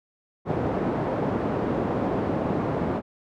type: band-pass noise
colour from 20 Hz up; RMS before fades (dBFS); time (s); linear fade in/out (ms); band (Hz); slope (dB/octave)
pink; -26; 0.45-3.02; 50; 150 to 740; 12
effects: none